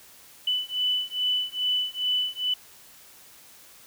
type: beating tone pair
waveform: sine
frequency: 2989 / 2991.4 Hz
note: F#7 / F#7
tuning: +17 / +18 cents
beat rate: 2.4 Hz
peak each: -27 / -27 dBFS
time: 0.47-2.54 s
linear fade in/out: 5 ms
effects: white hiss -51 dBFS RMS until 3.86 s